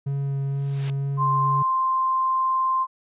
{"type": "tone with vibrato", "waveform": "triangle", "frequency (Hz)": 138.59, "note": "C#3", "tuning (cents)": 0, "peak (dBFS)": -21, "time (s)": [0.06, 1.63], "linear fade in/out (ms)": 10, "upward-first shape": "sine", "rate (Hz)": 2.1, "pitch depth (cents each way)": 10}
{"type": "noise with exponential growth", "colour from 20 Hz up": "white", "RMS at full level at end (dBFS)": -33, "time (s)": [0.39, 0.9], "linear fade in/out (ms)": 0, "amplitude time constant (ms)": 110}
{"type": "tone", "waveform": "sine", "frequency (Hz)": 1046.5, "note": "C6", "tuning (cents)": 0, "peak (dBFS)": -19, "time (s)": [1.17, 2.87], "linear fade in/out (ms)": 50}
{"effects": ["resampled to 8000 Hz"]}